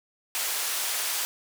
white band-pass noise, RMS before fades -29 dBFS, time 0.35-1.25 s, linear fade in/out 0 ms, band 650 to 15000 Hz, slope 12 dB/octave, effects none

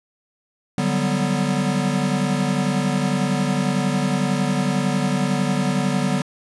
square chord, G major seventh, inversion second, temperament equal, 146.83 / 185 / 196 / 246.9 Hz, D3 / F#3 / G3 / B3, 0 / 0 / 0 / 0 cents, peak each -25 dBFS, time 0.78-6.22 s, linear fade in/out 2 ms, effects resampled to 24000 Hz

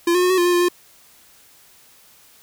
square tone with pitch steps, 342.8 / 359.7 / 362.3 / 373.4 / 350.1 / 354.4 / 350.5 / 354.3 Hz, F4 / F#4 / F#4 / F#4 / F4 / F4 / F4 / F4, -32 / -49 / -36 / +16 / +4 / +25 / +6 / +25 cents, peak -15 dBFS, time 0.07-0.686 s, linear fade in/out 5 ms, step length 77 ms, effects white hiss -51 dBFS RMS until 2.42 s

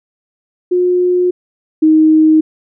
sine tone pair in turn, 359.5 / 313.3 Hz, F#4 / D#4, -50 / +12 cents, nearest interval major second, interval 238 cents, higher first, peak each -9 / -5 dBFS, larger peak second, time 0.71-1.31 / 1.82-2.41 s, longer first, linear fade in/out 10 ms, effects none

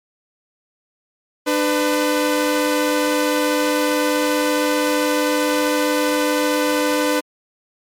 sawtooth tone pair together, 298.8 / 502.2 Hz, D4 / B4, +30 / +29 cents, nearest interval major sixth, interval 899 cents, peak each -15 dBFS, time 1.46-7.21 s, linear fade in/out 20 ms, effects MP3 64 kbps

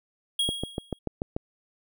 square tone with exponential decay, 3290 Hz, G#7, 17 cents flat, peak -22 dBFS, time 0.39-0.99 s, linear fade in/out 5 ms, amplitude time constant 130 ms
click train, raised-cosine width 2 ms, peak -15 dBFS, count 7, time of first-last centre 0.49-1.365 s, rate 6.86 Hz
effects none

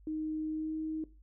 sine tone with pitch glide, 311.1 to 314.4 Hz, D#4 to D#4, 0 to +18 cents, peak -33 dBFS, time 0.07-1.04 s, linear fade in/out 2 ms, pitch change +18 cents, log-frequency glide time 0.49-0.75 s, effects noise-tail reverb RT60 0.3 s tail -18 dB re dry + added 50 Hz sine -55 dBFS peak until 1.22 s

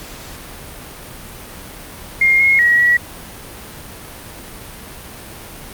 sine tone with pitch steps, 2125 / 2157 / 1909 / 1930 Hz, C7 / C#7 / A#6 / B6, +26 / -48 / +41 / -40 cents, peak -9 dBFS, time 2.21-2.97 s, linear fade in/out 5 ms, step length 190 ms, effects pink hiss -34 dBFS RMS until 5.73 s + Opus 48 kbps

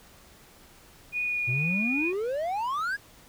sine tone with vibrato, 2454 Hz, D#7, 25 cents flat, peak -26 dBFS, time 1.12-2.13 s, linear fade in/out 50 ms, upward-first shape triangle, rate 2.4 Hz, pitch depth 10 cents each way
triangle exponential sweep, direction up, 116 to 1692 Hz, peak -25 dBFS, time 1.47-2.97 s, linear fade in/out 20 ms
click, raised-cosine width 1 ms, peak -34 dBFS, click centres 2.132 s
effects pink hiss -54 dBFS RMS until 3.28 s

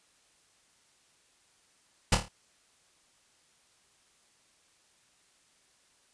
pink noise with echo, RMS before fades -21 dBFS, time 2.12-2.15 s, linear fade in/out 5 ms, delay 27 ms, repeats 5, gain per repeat -6 dB, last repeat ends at 2.285 s, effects white hiss -66 dBFS RMS until 6.13 s + resampled to 22050 Hz

